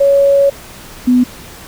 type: tone pair in turn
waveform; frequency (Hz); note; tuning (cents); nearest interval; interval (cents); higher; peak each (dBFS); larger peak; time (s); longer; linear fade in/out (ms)
sine; 558 / 249; C#5 / B3; +11 / +14; octave + major second; 1397; first; -6; neither; 0-0.5 / 1.07-1.24; first; 10
effects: pink hiss -34 dBFS RMS until 1.67 s